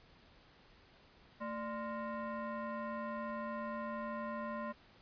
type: tone with frequency modulation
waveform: sine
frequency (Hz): 224.1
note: A3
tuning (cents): +32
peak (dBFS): -38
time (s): 1.4-4.73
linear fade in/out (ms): 20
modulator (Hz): 816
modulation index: 1.4
effects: pink hiss -63 dBFS RMS until 5.01 s + resampled to 11025 Hz